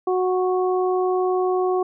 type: harmonic tone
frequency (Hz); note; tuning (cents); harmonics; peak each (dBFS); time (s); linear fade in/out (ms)
368.2; F#4; -8; 1 / 2 / 3; -19 / -25 / -29; 0.07-1.83; 5
effects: none